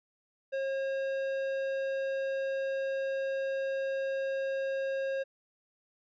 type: tone with tanh clipping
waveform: triangle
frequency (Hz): 540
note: C#5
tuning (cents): -45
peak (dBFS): -32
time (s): 0.52-5.24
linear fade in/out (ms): 20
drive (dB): 16
effects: none